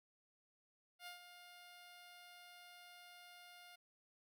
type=tone with ADSR envelope; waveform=10% pulse; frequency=708 Hz; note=F5; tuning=23 cents sharp; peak=-40 dBFS; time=0.99-3.76 s; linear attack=76 ms; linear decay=120 ms; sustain=-9 dB; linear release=9 ms; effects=none